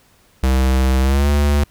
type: tone with pitch glide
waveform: square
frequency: 65.3 to 72.45 Hz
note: C2 to D2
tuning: -3 to -23 cents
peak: -13 dBFS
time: 0.43-1.64 s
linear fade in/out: 5 ms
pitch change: +180 cents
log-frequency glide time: 1.01-1.29 s
effects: pink hiss -54 dBFS RMS until 1.7 s